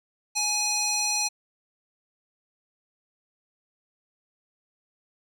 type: tone with band-pass filter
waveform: square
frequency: 837 Hz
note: G#5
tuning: 13 cents sharp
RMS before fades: -26 dBFS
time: 0.35-1.29 s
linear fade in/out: 20 ms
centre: 5900 Hz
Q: 1.9
effects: none